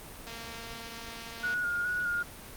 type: click train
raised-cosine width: 0.2 ms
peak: -26 dBFS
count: 293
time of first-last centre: 0.27-1.54 s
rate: 230 Hz
type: tone with vibrato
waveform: sine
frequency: 1440 Hz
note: F#6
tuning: 47 cents flat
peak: -28 dBFS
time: 1.43-2.23 s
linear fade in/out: 10 ms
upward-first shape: square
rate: 2.4 Hz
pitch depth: 24 cents each way
effects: pink hiss -46 dBFS RMS until 2.56 s + Opus 32 kbps